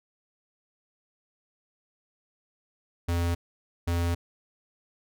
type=tone bursts at uneven times; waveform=square; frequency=85.7 Hz; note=F2; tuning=32 cents flat; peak=-25 dBFS; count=2; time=3.08-3.35 / 3.87-4.15 s; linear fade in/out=10 ms; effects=none